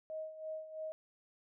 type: tone with tremolo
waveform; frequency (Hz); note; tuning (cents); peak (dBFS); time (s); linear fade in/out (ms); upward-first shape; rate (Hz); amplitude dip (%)
sine; 629; D#5; +19; -38; 0.1-0.92; 0; sine; 3; 70
effects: none